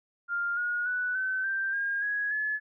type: tone with pitch steps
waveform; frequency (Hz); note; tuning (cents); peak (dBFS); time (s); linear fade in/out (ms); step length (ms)
sine; 1400 / 1441 / 1483.2 / 1526.7 / 1571.4 / 1617.5 / 1664.9 / 1713.7; F6 / F#6 / F#6 / G6 / G6 / G#6 / G#6 / A6; +4 / -46 / +4 / -46 / +4 / -46 / +4 / -46; -27; 0.28-2.6; 50; 290
effects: none